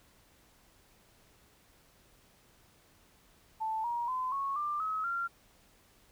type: tone with pitch steps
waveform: sine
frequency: 880 / 948.6 / 1022.6 / 1102.3 / 1188.3 / 1281 / 1380.9 Hz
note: A5 / A#5 / C6 / C#6 / D6 / E6 / F6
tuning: 0 / +30 / -40 / -10 / +20 / -50 / -20 cents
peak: -31 dBFS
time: 3.6-5.28 s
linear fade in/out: 20 ms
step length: 240 ms
effects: pink hiss -64 dBFS RMS until 6.11 s